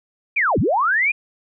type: linear two-way sweep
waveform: sine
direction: down then up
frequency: 2489 to 66 to 2489 Hz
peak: -15 dBFS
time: 0.36-1.12 s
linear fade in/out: 10 ms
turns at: 0.59 s
effects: none